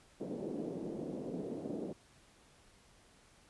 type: band-pass noise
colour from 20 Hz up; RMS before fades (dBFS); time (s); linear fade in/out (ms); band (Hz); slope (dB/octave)
pink; -41; 0.2-1.93; 10; 190 to 500; 24
effects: pink hiss -64 dBFS RMS until 3.49 s + resampled to 24000 Hz